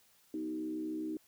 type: tone with frequency modulation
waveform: sine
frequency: 313.3 Hz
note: D#4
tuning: 12 cents sharp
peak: -35 dBFS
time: 0.34-1.17 s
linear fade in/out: 2 ms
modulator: 67.7 Hz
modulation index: 0.68
effects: white hiss -67 dBFS RMS until 1.27 s